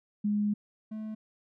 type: tone pair in turn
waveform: sine / triangle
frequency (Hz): 207.7 / 216.7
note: G#3 / A3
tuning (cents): 0 / -26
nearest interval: minor second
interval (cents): 74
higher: second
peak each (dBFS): -25 / -33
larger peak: first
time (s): 0.24-0.54 / 0.91-1.15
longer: first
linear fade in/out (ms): 10
effects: none